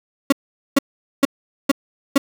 35% pulse tone bursts, 277.2 Hz, C#4, in tune, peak -8 dBFS, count 5, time 0.3-2.18 s, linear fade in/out 5 ms, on 24 ms, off 440 ms, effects 8-bit

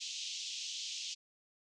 pink band-pass noise, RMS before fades -42 dBFS, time 0-1.15 s, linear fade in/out 20 ms, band 2800 to 6900 Hz, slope 48 dB/octave, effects none

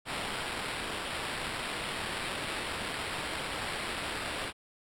violet noise with sample-and-hold, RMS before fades -36 dBFS, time 0.05-4.53 s, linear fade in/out 50 ms, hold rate 6300 Hz, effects low-pass 11000 Hz 12 dB/octave

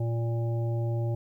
harmonic tone, 116.3 Hz, A#2, 4 cents flat, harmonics 1 / 3 / 5 / 7, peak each -26 / -37 / -39 / -45 dBFS, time 0-1.15 s, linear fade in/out 5 ms, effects 11-bit

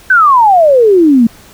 sine exponential sweep, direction down, 1568 to 220 Hz, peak -3 dBFS, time 0.1-1.27 s, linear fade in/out 5 ms, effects pink hiss -39 dBFS RMS until 1.53 s

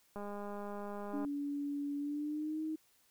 click train, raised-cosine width 1 ms, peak -31 dBFS, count 223, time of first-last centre 0.16-1.248 s, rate 204 Hz
sine tone with pitch glide, 286.1 to 313.8 Hz, D4 to D#4, -45 to +15 cents, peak -35 dBFS, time 1.13-2.76 s, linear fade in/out 10 ms, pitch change +160 cents, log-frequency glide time 1.98-2.62 s
effects white hiss -70 dBFS RMS until 3.1 s

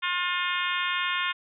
harmonic tone, 356.3 Hz, F4, 35 cents sharp, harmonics 3 / 4 / 5 / 6 / 7 / 8 / 9 / 10, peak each -31 / -32 / -33 / -34 / -34 / -35 / -36 / -36 dBFS, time 0.02-1.33 s, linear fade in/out 20 ms, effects none

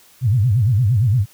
sine tone with vibrato, 112.8 Hz, A2, 44 cents sharp, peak -12 dBFS, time 0.21-1.26 s, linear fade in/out 50 ms, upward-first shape sine, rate 8.7 Hz, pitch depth 270 cents each way, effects white hiss -50 dBFS RMS until 1.33 s

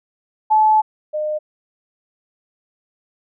sine tone pair in turn, 864 / 609.2 Hz, A5 / D#5, -32 / -37 cents, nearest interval tritone, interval 605 cents, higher first, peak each -10 / -19 dBFS, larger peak first, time 0.5-0.82 / 1.13-1.39 s, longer first, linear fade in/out 20 ms, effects none

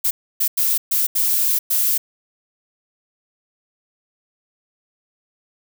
violet noise bursts at uneven times, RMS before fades -18 dBFS, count 6, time 0.04-0.11 / 0.4-0.48 / 0.57-0.78 / 0.91-1.07 / 1.15-1.59 / 1.7-1.98 s, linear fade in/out 10 ms, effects none

